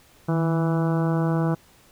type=harmonic tone with a mistuned harmonic; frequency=164.81 Hz; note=E3; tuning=in tune; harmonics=1 / 2 / 3 / 4 / 5 / 6 / 7 / 8 / 9; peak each=-21 / -27 / -31 / -33 / -35 / -37 / -38 / -39 / -40 dBFS; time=0.28-1.55 s; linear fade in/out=10 ms; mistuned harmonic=1; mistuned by=-51 cents; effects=pink hiss -55 dBFS RMS until 1.91 s